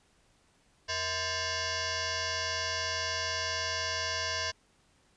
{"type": "tone with frequency modulation", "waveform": "sine", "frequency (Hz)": 1760, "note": "A6", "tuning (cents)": 0, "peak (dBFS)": -30, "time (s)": [0.88, 4.52], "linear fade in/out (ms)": 20, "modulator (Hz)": 558, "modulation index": 7.1, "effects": ["pink hiss -67 dBFS RMS until 5.16 s", "resampled to 22050 Hz"]}